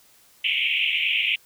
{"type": "band-pass noise", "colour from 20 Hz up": "pink", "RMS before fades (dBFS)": -23, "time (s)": [0.44, 1.36], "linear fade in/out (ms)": 5, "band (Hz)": [2200, 3200], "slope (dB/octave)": 96, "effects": ["white hiss -56 dBFS RMS until 1.45 s"]}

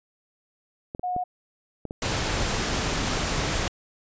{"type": "clicks", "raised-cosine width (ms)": 2, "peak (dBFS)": -20, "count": 5, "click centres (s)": [0.949, 0.995, 1.164, 1.853, 1.909]}
{"type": "tone", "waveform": "sine", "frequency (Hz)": 725, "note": "F#5", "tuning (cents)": -35, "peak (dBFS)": -25, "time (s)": [1.03, 1.24], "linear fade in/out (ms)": 10}
{"type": "noise", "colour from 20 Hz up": "pink", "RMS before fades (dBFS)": -26, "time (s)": [2.02, 3.68], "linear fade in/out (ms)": 2}
{"effects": ["resampled to 16000 Hz"]}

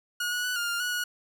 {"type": "tone with pitch steps", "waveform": "sawtooth", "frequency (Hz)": [1445, 1463, 1484, 1411, 1402, 1464, 1454], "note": ["F#6", "F#6", "F#6", "F6", "F6", "F#6", "F#6"], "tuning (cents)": [-41, -20, 5, 17, 6, -19, -31], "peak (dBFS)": -24, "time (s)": [0.2, 1.04], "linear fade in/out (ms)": 5, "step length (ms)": 120, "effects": []}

